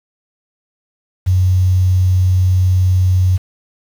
sine tone with quantisation, 92.1 Hz, F#2, 7 cents flat, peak -9 dBFS, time 1.26-3.38 s, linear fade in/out 20 ms, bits 6, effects none

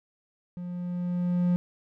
triangle tone with level ramp, 177.2 Hz, F3, 25 cents sharp, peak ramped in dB -32 to -18 dBFS, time 0.57-1.56 s, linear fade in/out 0 ms, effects none

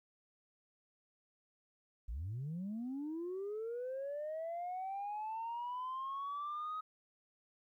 sine linear sweep, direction up, 47.69 to 1267 Hz, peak -37 dBFS, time 2.08-6.81 s, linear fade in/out 10 ms, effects tanh soft clip ceiling -36 dBFS + 13-bit

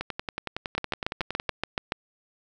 two click trains, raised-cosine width 0.3 ms, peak -14 / -10 dBFS, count 17 / 9, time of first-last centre 0.01-1.491 / 0.78-1.921 s, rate 10.8 / 7.01 Hz, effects none

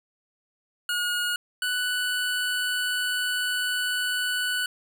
25% pulse tone pair in turn, 1442 / 1486 Hz, F#6 / F#6, -45 / +7 cents, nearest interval minor second, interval 52 cents, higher second, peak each -21 dBFS, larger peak neither, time 0.89-1.36 / 1.62-4.66 s, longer second, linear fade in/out 2 ms, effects none

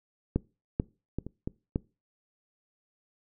clicks, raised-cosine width 3 ms, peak -12 / -12 / -18 / -25 / -19 / -14 dBFS, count 6, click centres 0.36 / 0.799 / 1.186 / 1.266 / 1.475 / 1.759 s, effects noise-tail reverb RT60 0.3 s tail -23 dB re dry

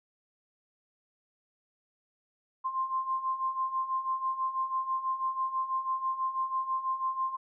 sine beating tone pair, 1046.5 / 1052.6 Hz, C6 / C6, 0 / +10 cents, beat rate 6.1 Hz, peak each -35 / -30 dBFS, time 2.64-7.37 s, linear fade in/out 20 ms, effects none

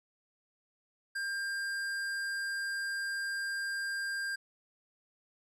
sine tone with hard clipping, 1597 Hz, G6, 32 cents sharp, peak -35 dBFS, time 1.15-4.36 s, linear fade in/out 10 ms, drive 12 dB, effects none

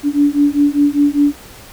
sine beating tone pair, 286.3 / 291.3 Hz, D4 / D4, -44 / -14 cents, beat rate 5 Hz, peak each -13 dBFS, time 0.03-1.35 s, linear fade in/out 50 ms, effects pink hiss -38 dBFS RMS until 1.72 s

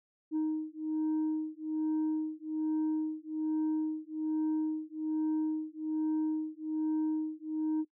sine beating tone pair, 311.1 / 312.3 Hz, D#4 / D#4, 0 / +7 cents, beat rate 1.2 Hz, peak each -31 dBFS, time 0.31-7.85 s, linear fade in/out 50 ms, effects noise-tail reverb RT60 0.1 s tail -22 dB re dry + tanh soft clip ceiling -27 dBFS

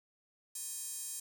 square tone with high-pass filter, 354.4 Hz, F4, 25 cents sharp, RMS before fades -42 dBFS, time 0.55-1.2 s, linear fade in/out 5 ms, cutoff 8000 Hz, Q 2.3, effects 10-bit

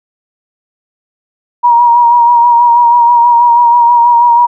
sine tone with vibrato, 951 Hz, A#5, 34 cents sharp, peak -3 dBFS, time 1.63-4.47 s, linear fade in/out 20 ms, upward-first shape sine, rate 6.2 Hz, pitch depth 30 cents each way, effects none

